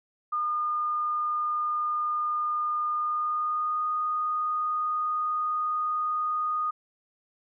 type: tone with pitch glide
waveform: sine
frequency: 1216 to 1234.4 Hz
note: D#6 to D#6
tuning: -40 to -14 cents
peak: -25 dBFS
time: 0.32-6.71 s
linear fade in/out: 10 ms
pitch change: +26 cents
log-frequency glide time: 2.92-3.88 s
effects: none